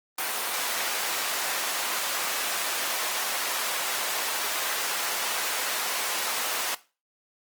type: high-pass noise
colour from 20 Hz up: pink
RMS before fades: -29 dBFS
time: 0.18-6.75 s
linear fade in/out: 5 ms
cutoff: 760 Hz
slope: 12 dB/octave
effects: noise-tail reverb RT60 0.3 s tail -17 dB re dry + Opus 32 kbps